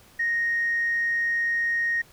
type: tone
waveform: sine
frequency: 1864.7 Hz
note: A#6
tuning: in tune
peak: -21 dBFS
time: 0.19-2.02 s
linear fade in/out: 10 ms
effects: tanh soft clip ceiling -17 dBFS + pink hiss -54 dBFS RMS until 2.12 s